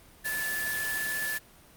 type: tone in noise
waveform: sine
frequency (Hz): 1735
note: A6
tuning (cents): -25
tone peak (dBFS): -30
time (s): 0.24-1.39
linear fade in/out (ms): 20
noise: white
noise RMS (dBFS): -35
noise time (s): 0.24-1.39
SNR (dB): +2
effects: pink hiss -55 dBFS RMS until 1.76 s + Opus 32 kbps